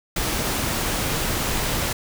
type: noise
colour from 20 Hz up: pink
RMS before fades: -24 dBFS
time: 0.16-1.93 s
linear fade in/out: 5 ms
effects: none